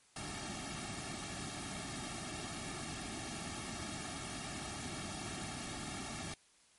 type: noise with comb filter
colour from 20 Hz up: pink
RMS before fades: -43 dBFS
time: 0.16-6.34 s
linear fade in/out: 2 ms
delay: 2 ms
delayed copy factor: -0.9
effects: white hiss -67 dBFS RMS until 6.78 s + MP3 48 kbps